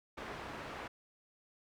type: low-pass noise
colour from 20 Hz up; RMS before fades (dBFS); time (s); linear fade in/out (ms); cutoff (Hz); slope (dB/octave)
white; -45; 0.17-0.88; 10; 1500; 12
effects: none